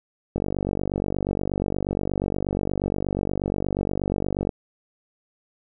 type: click train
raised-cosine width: 2 ms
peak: -11 dBFS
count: 201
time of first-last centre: 0.36-4.492 s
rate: 48.4 Hz
effects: none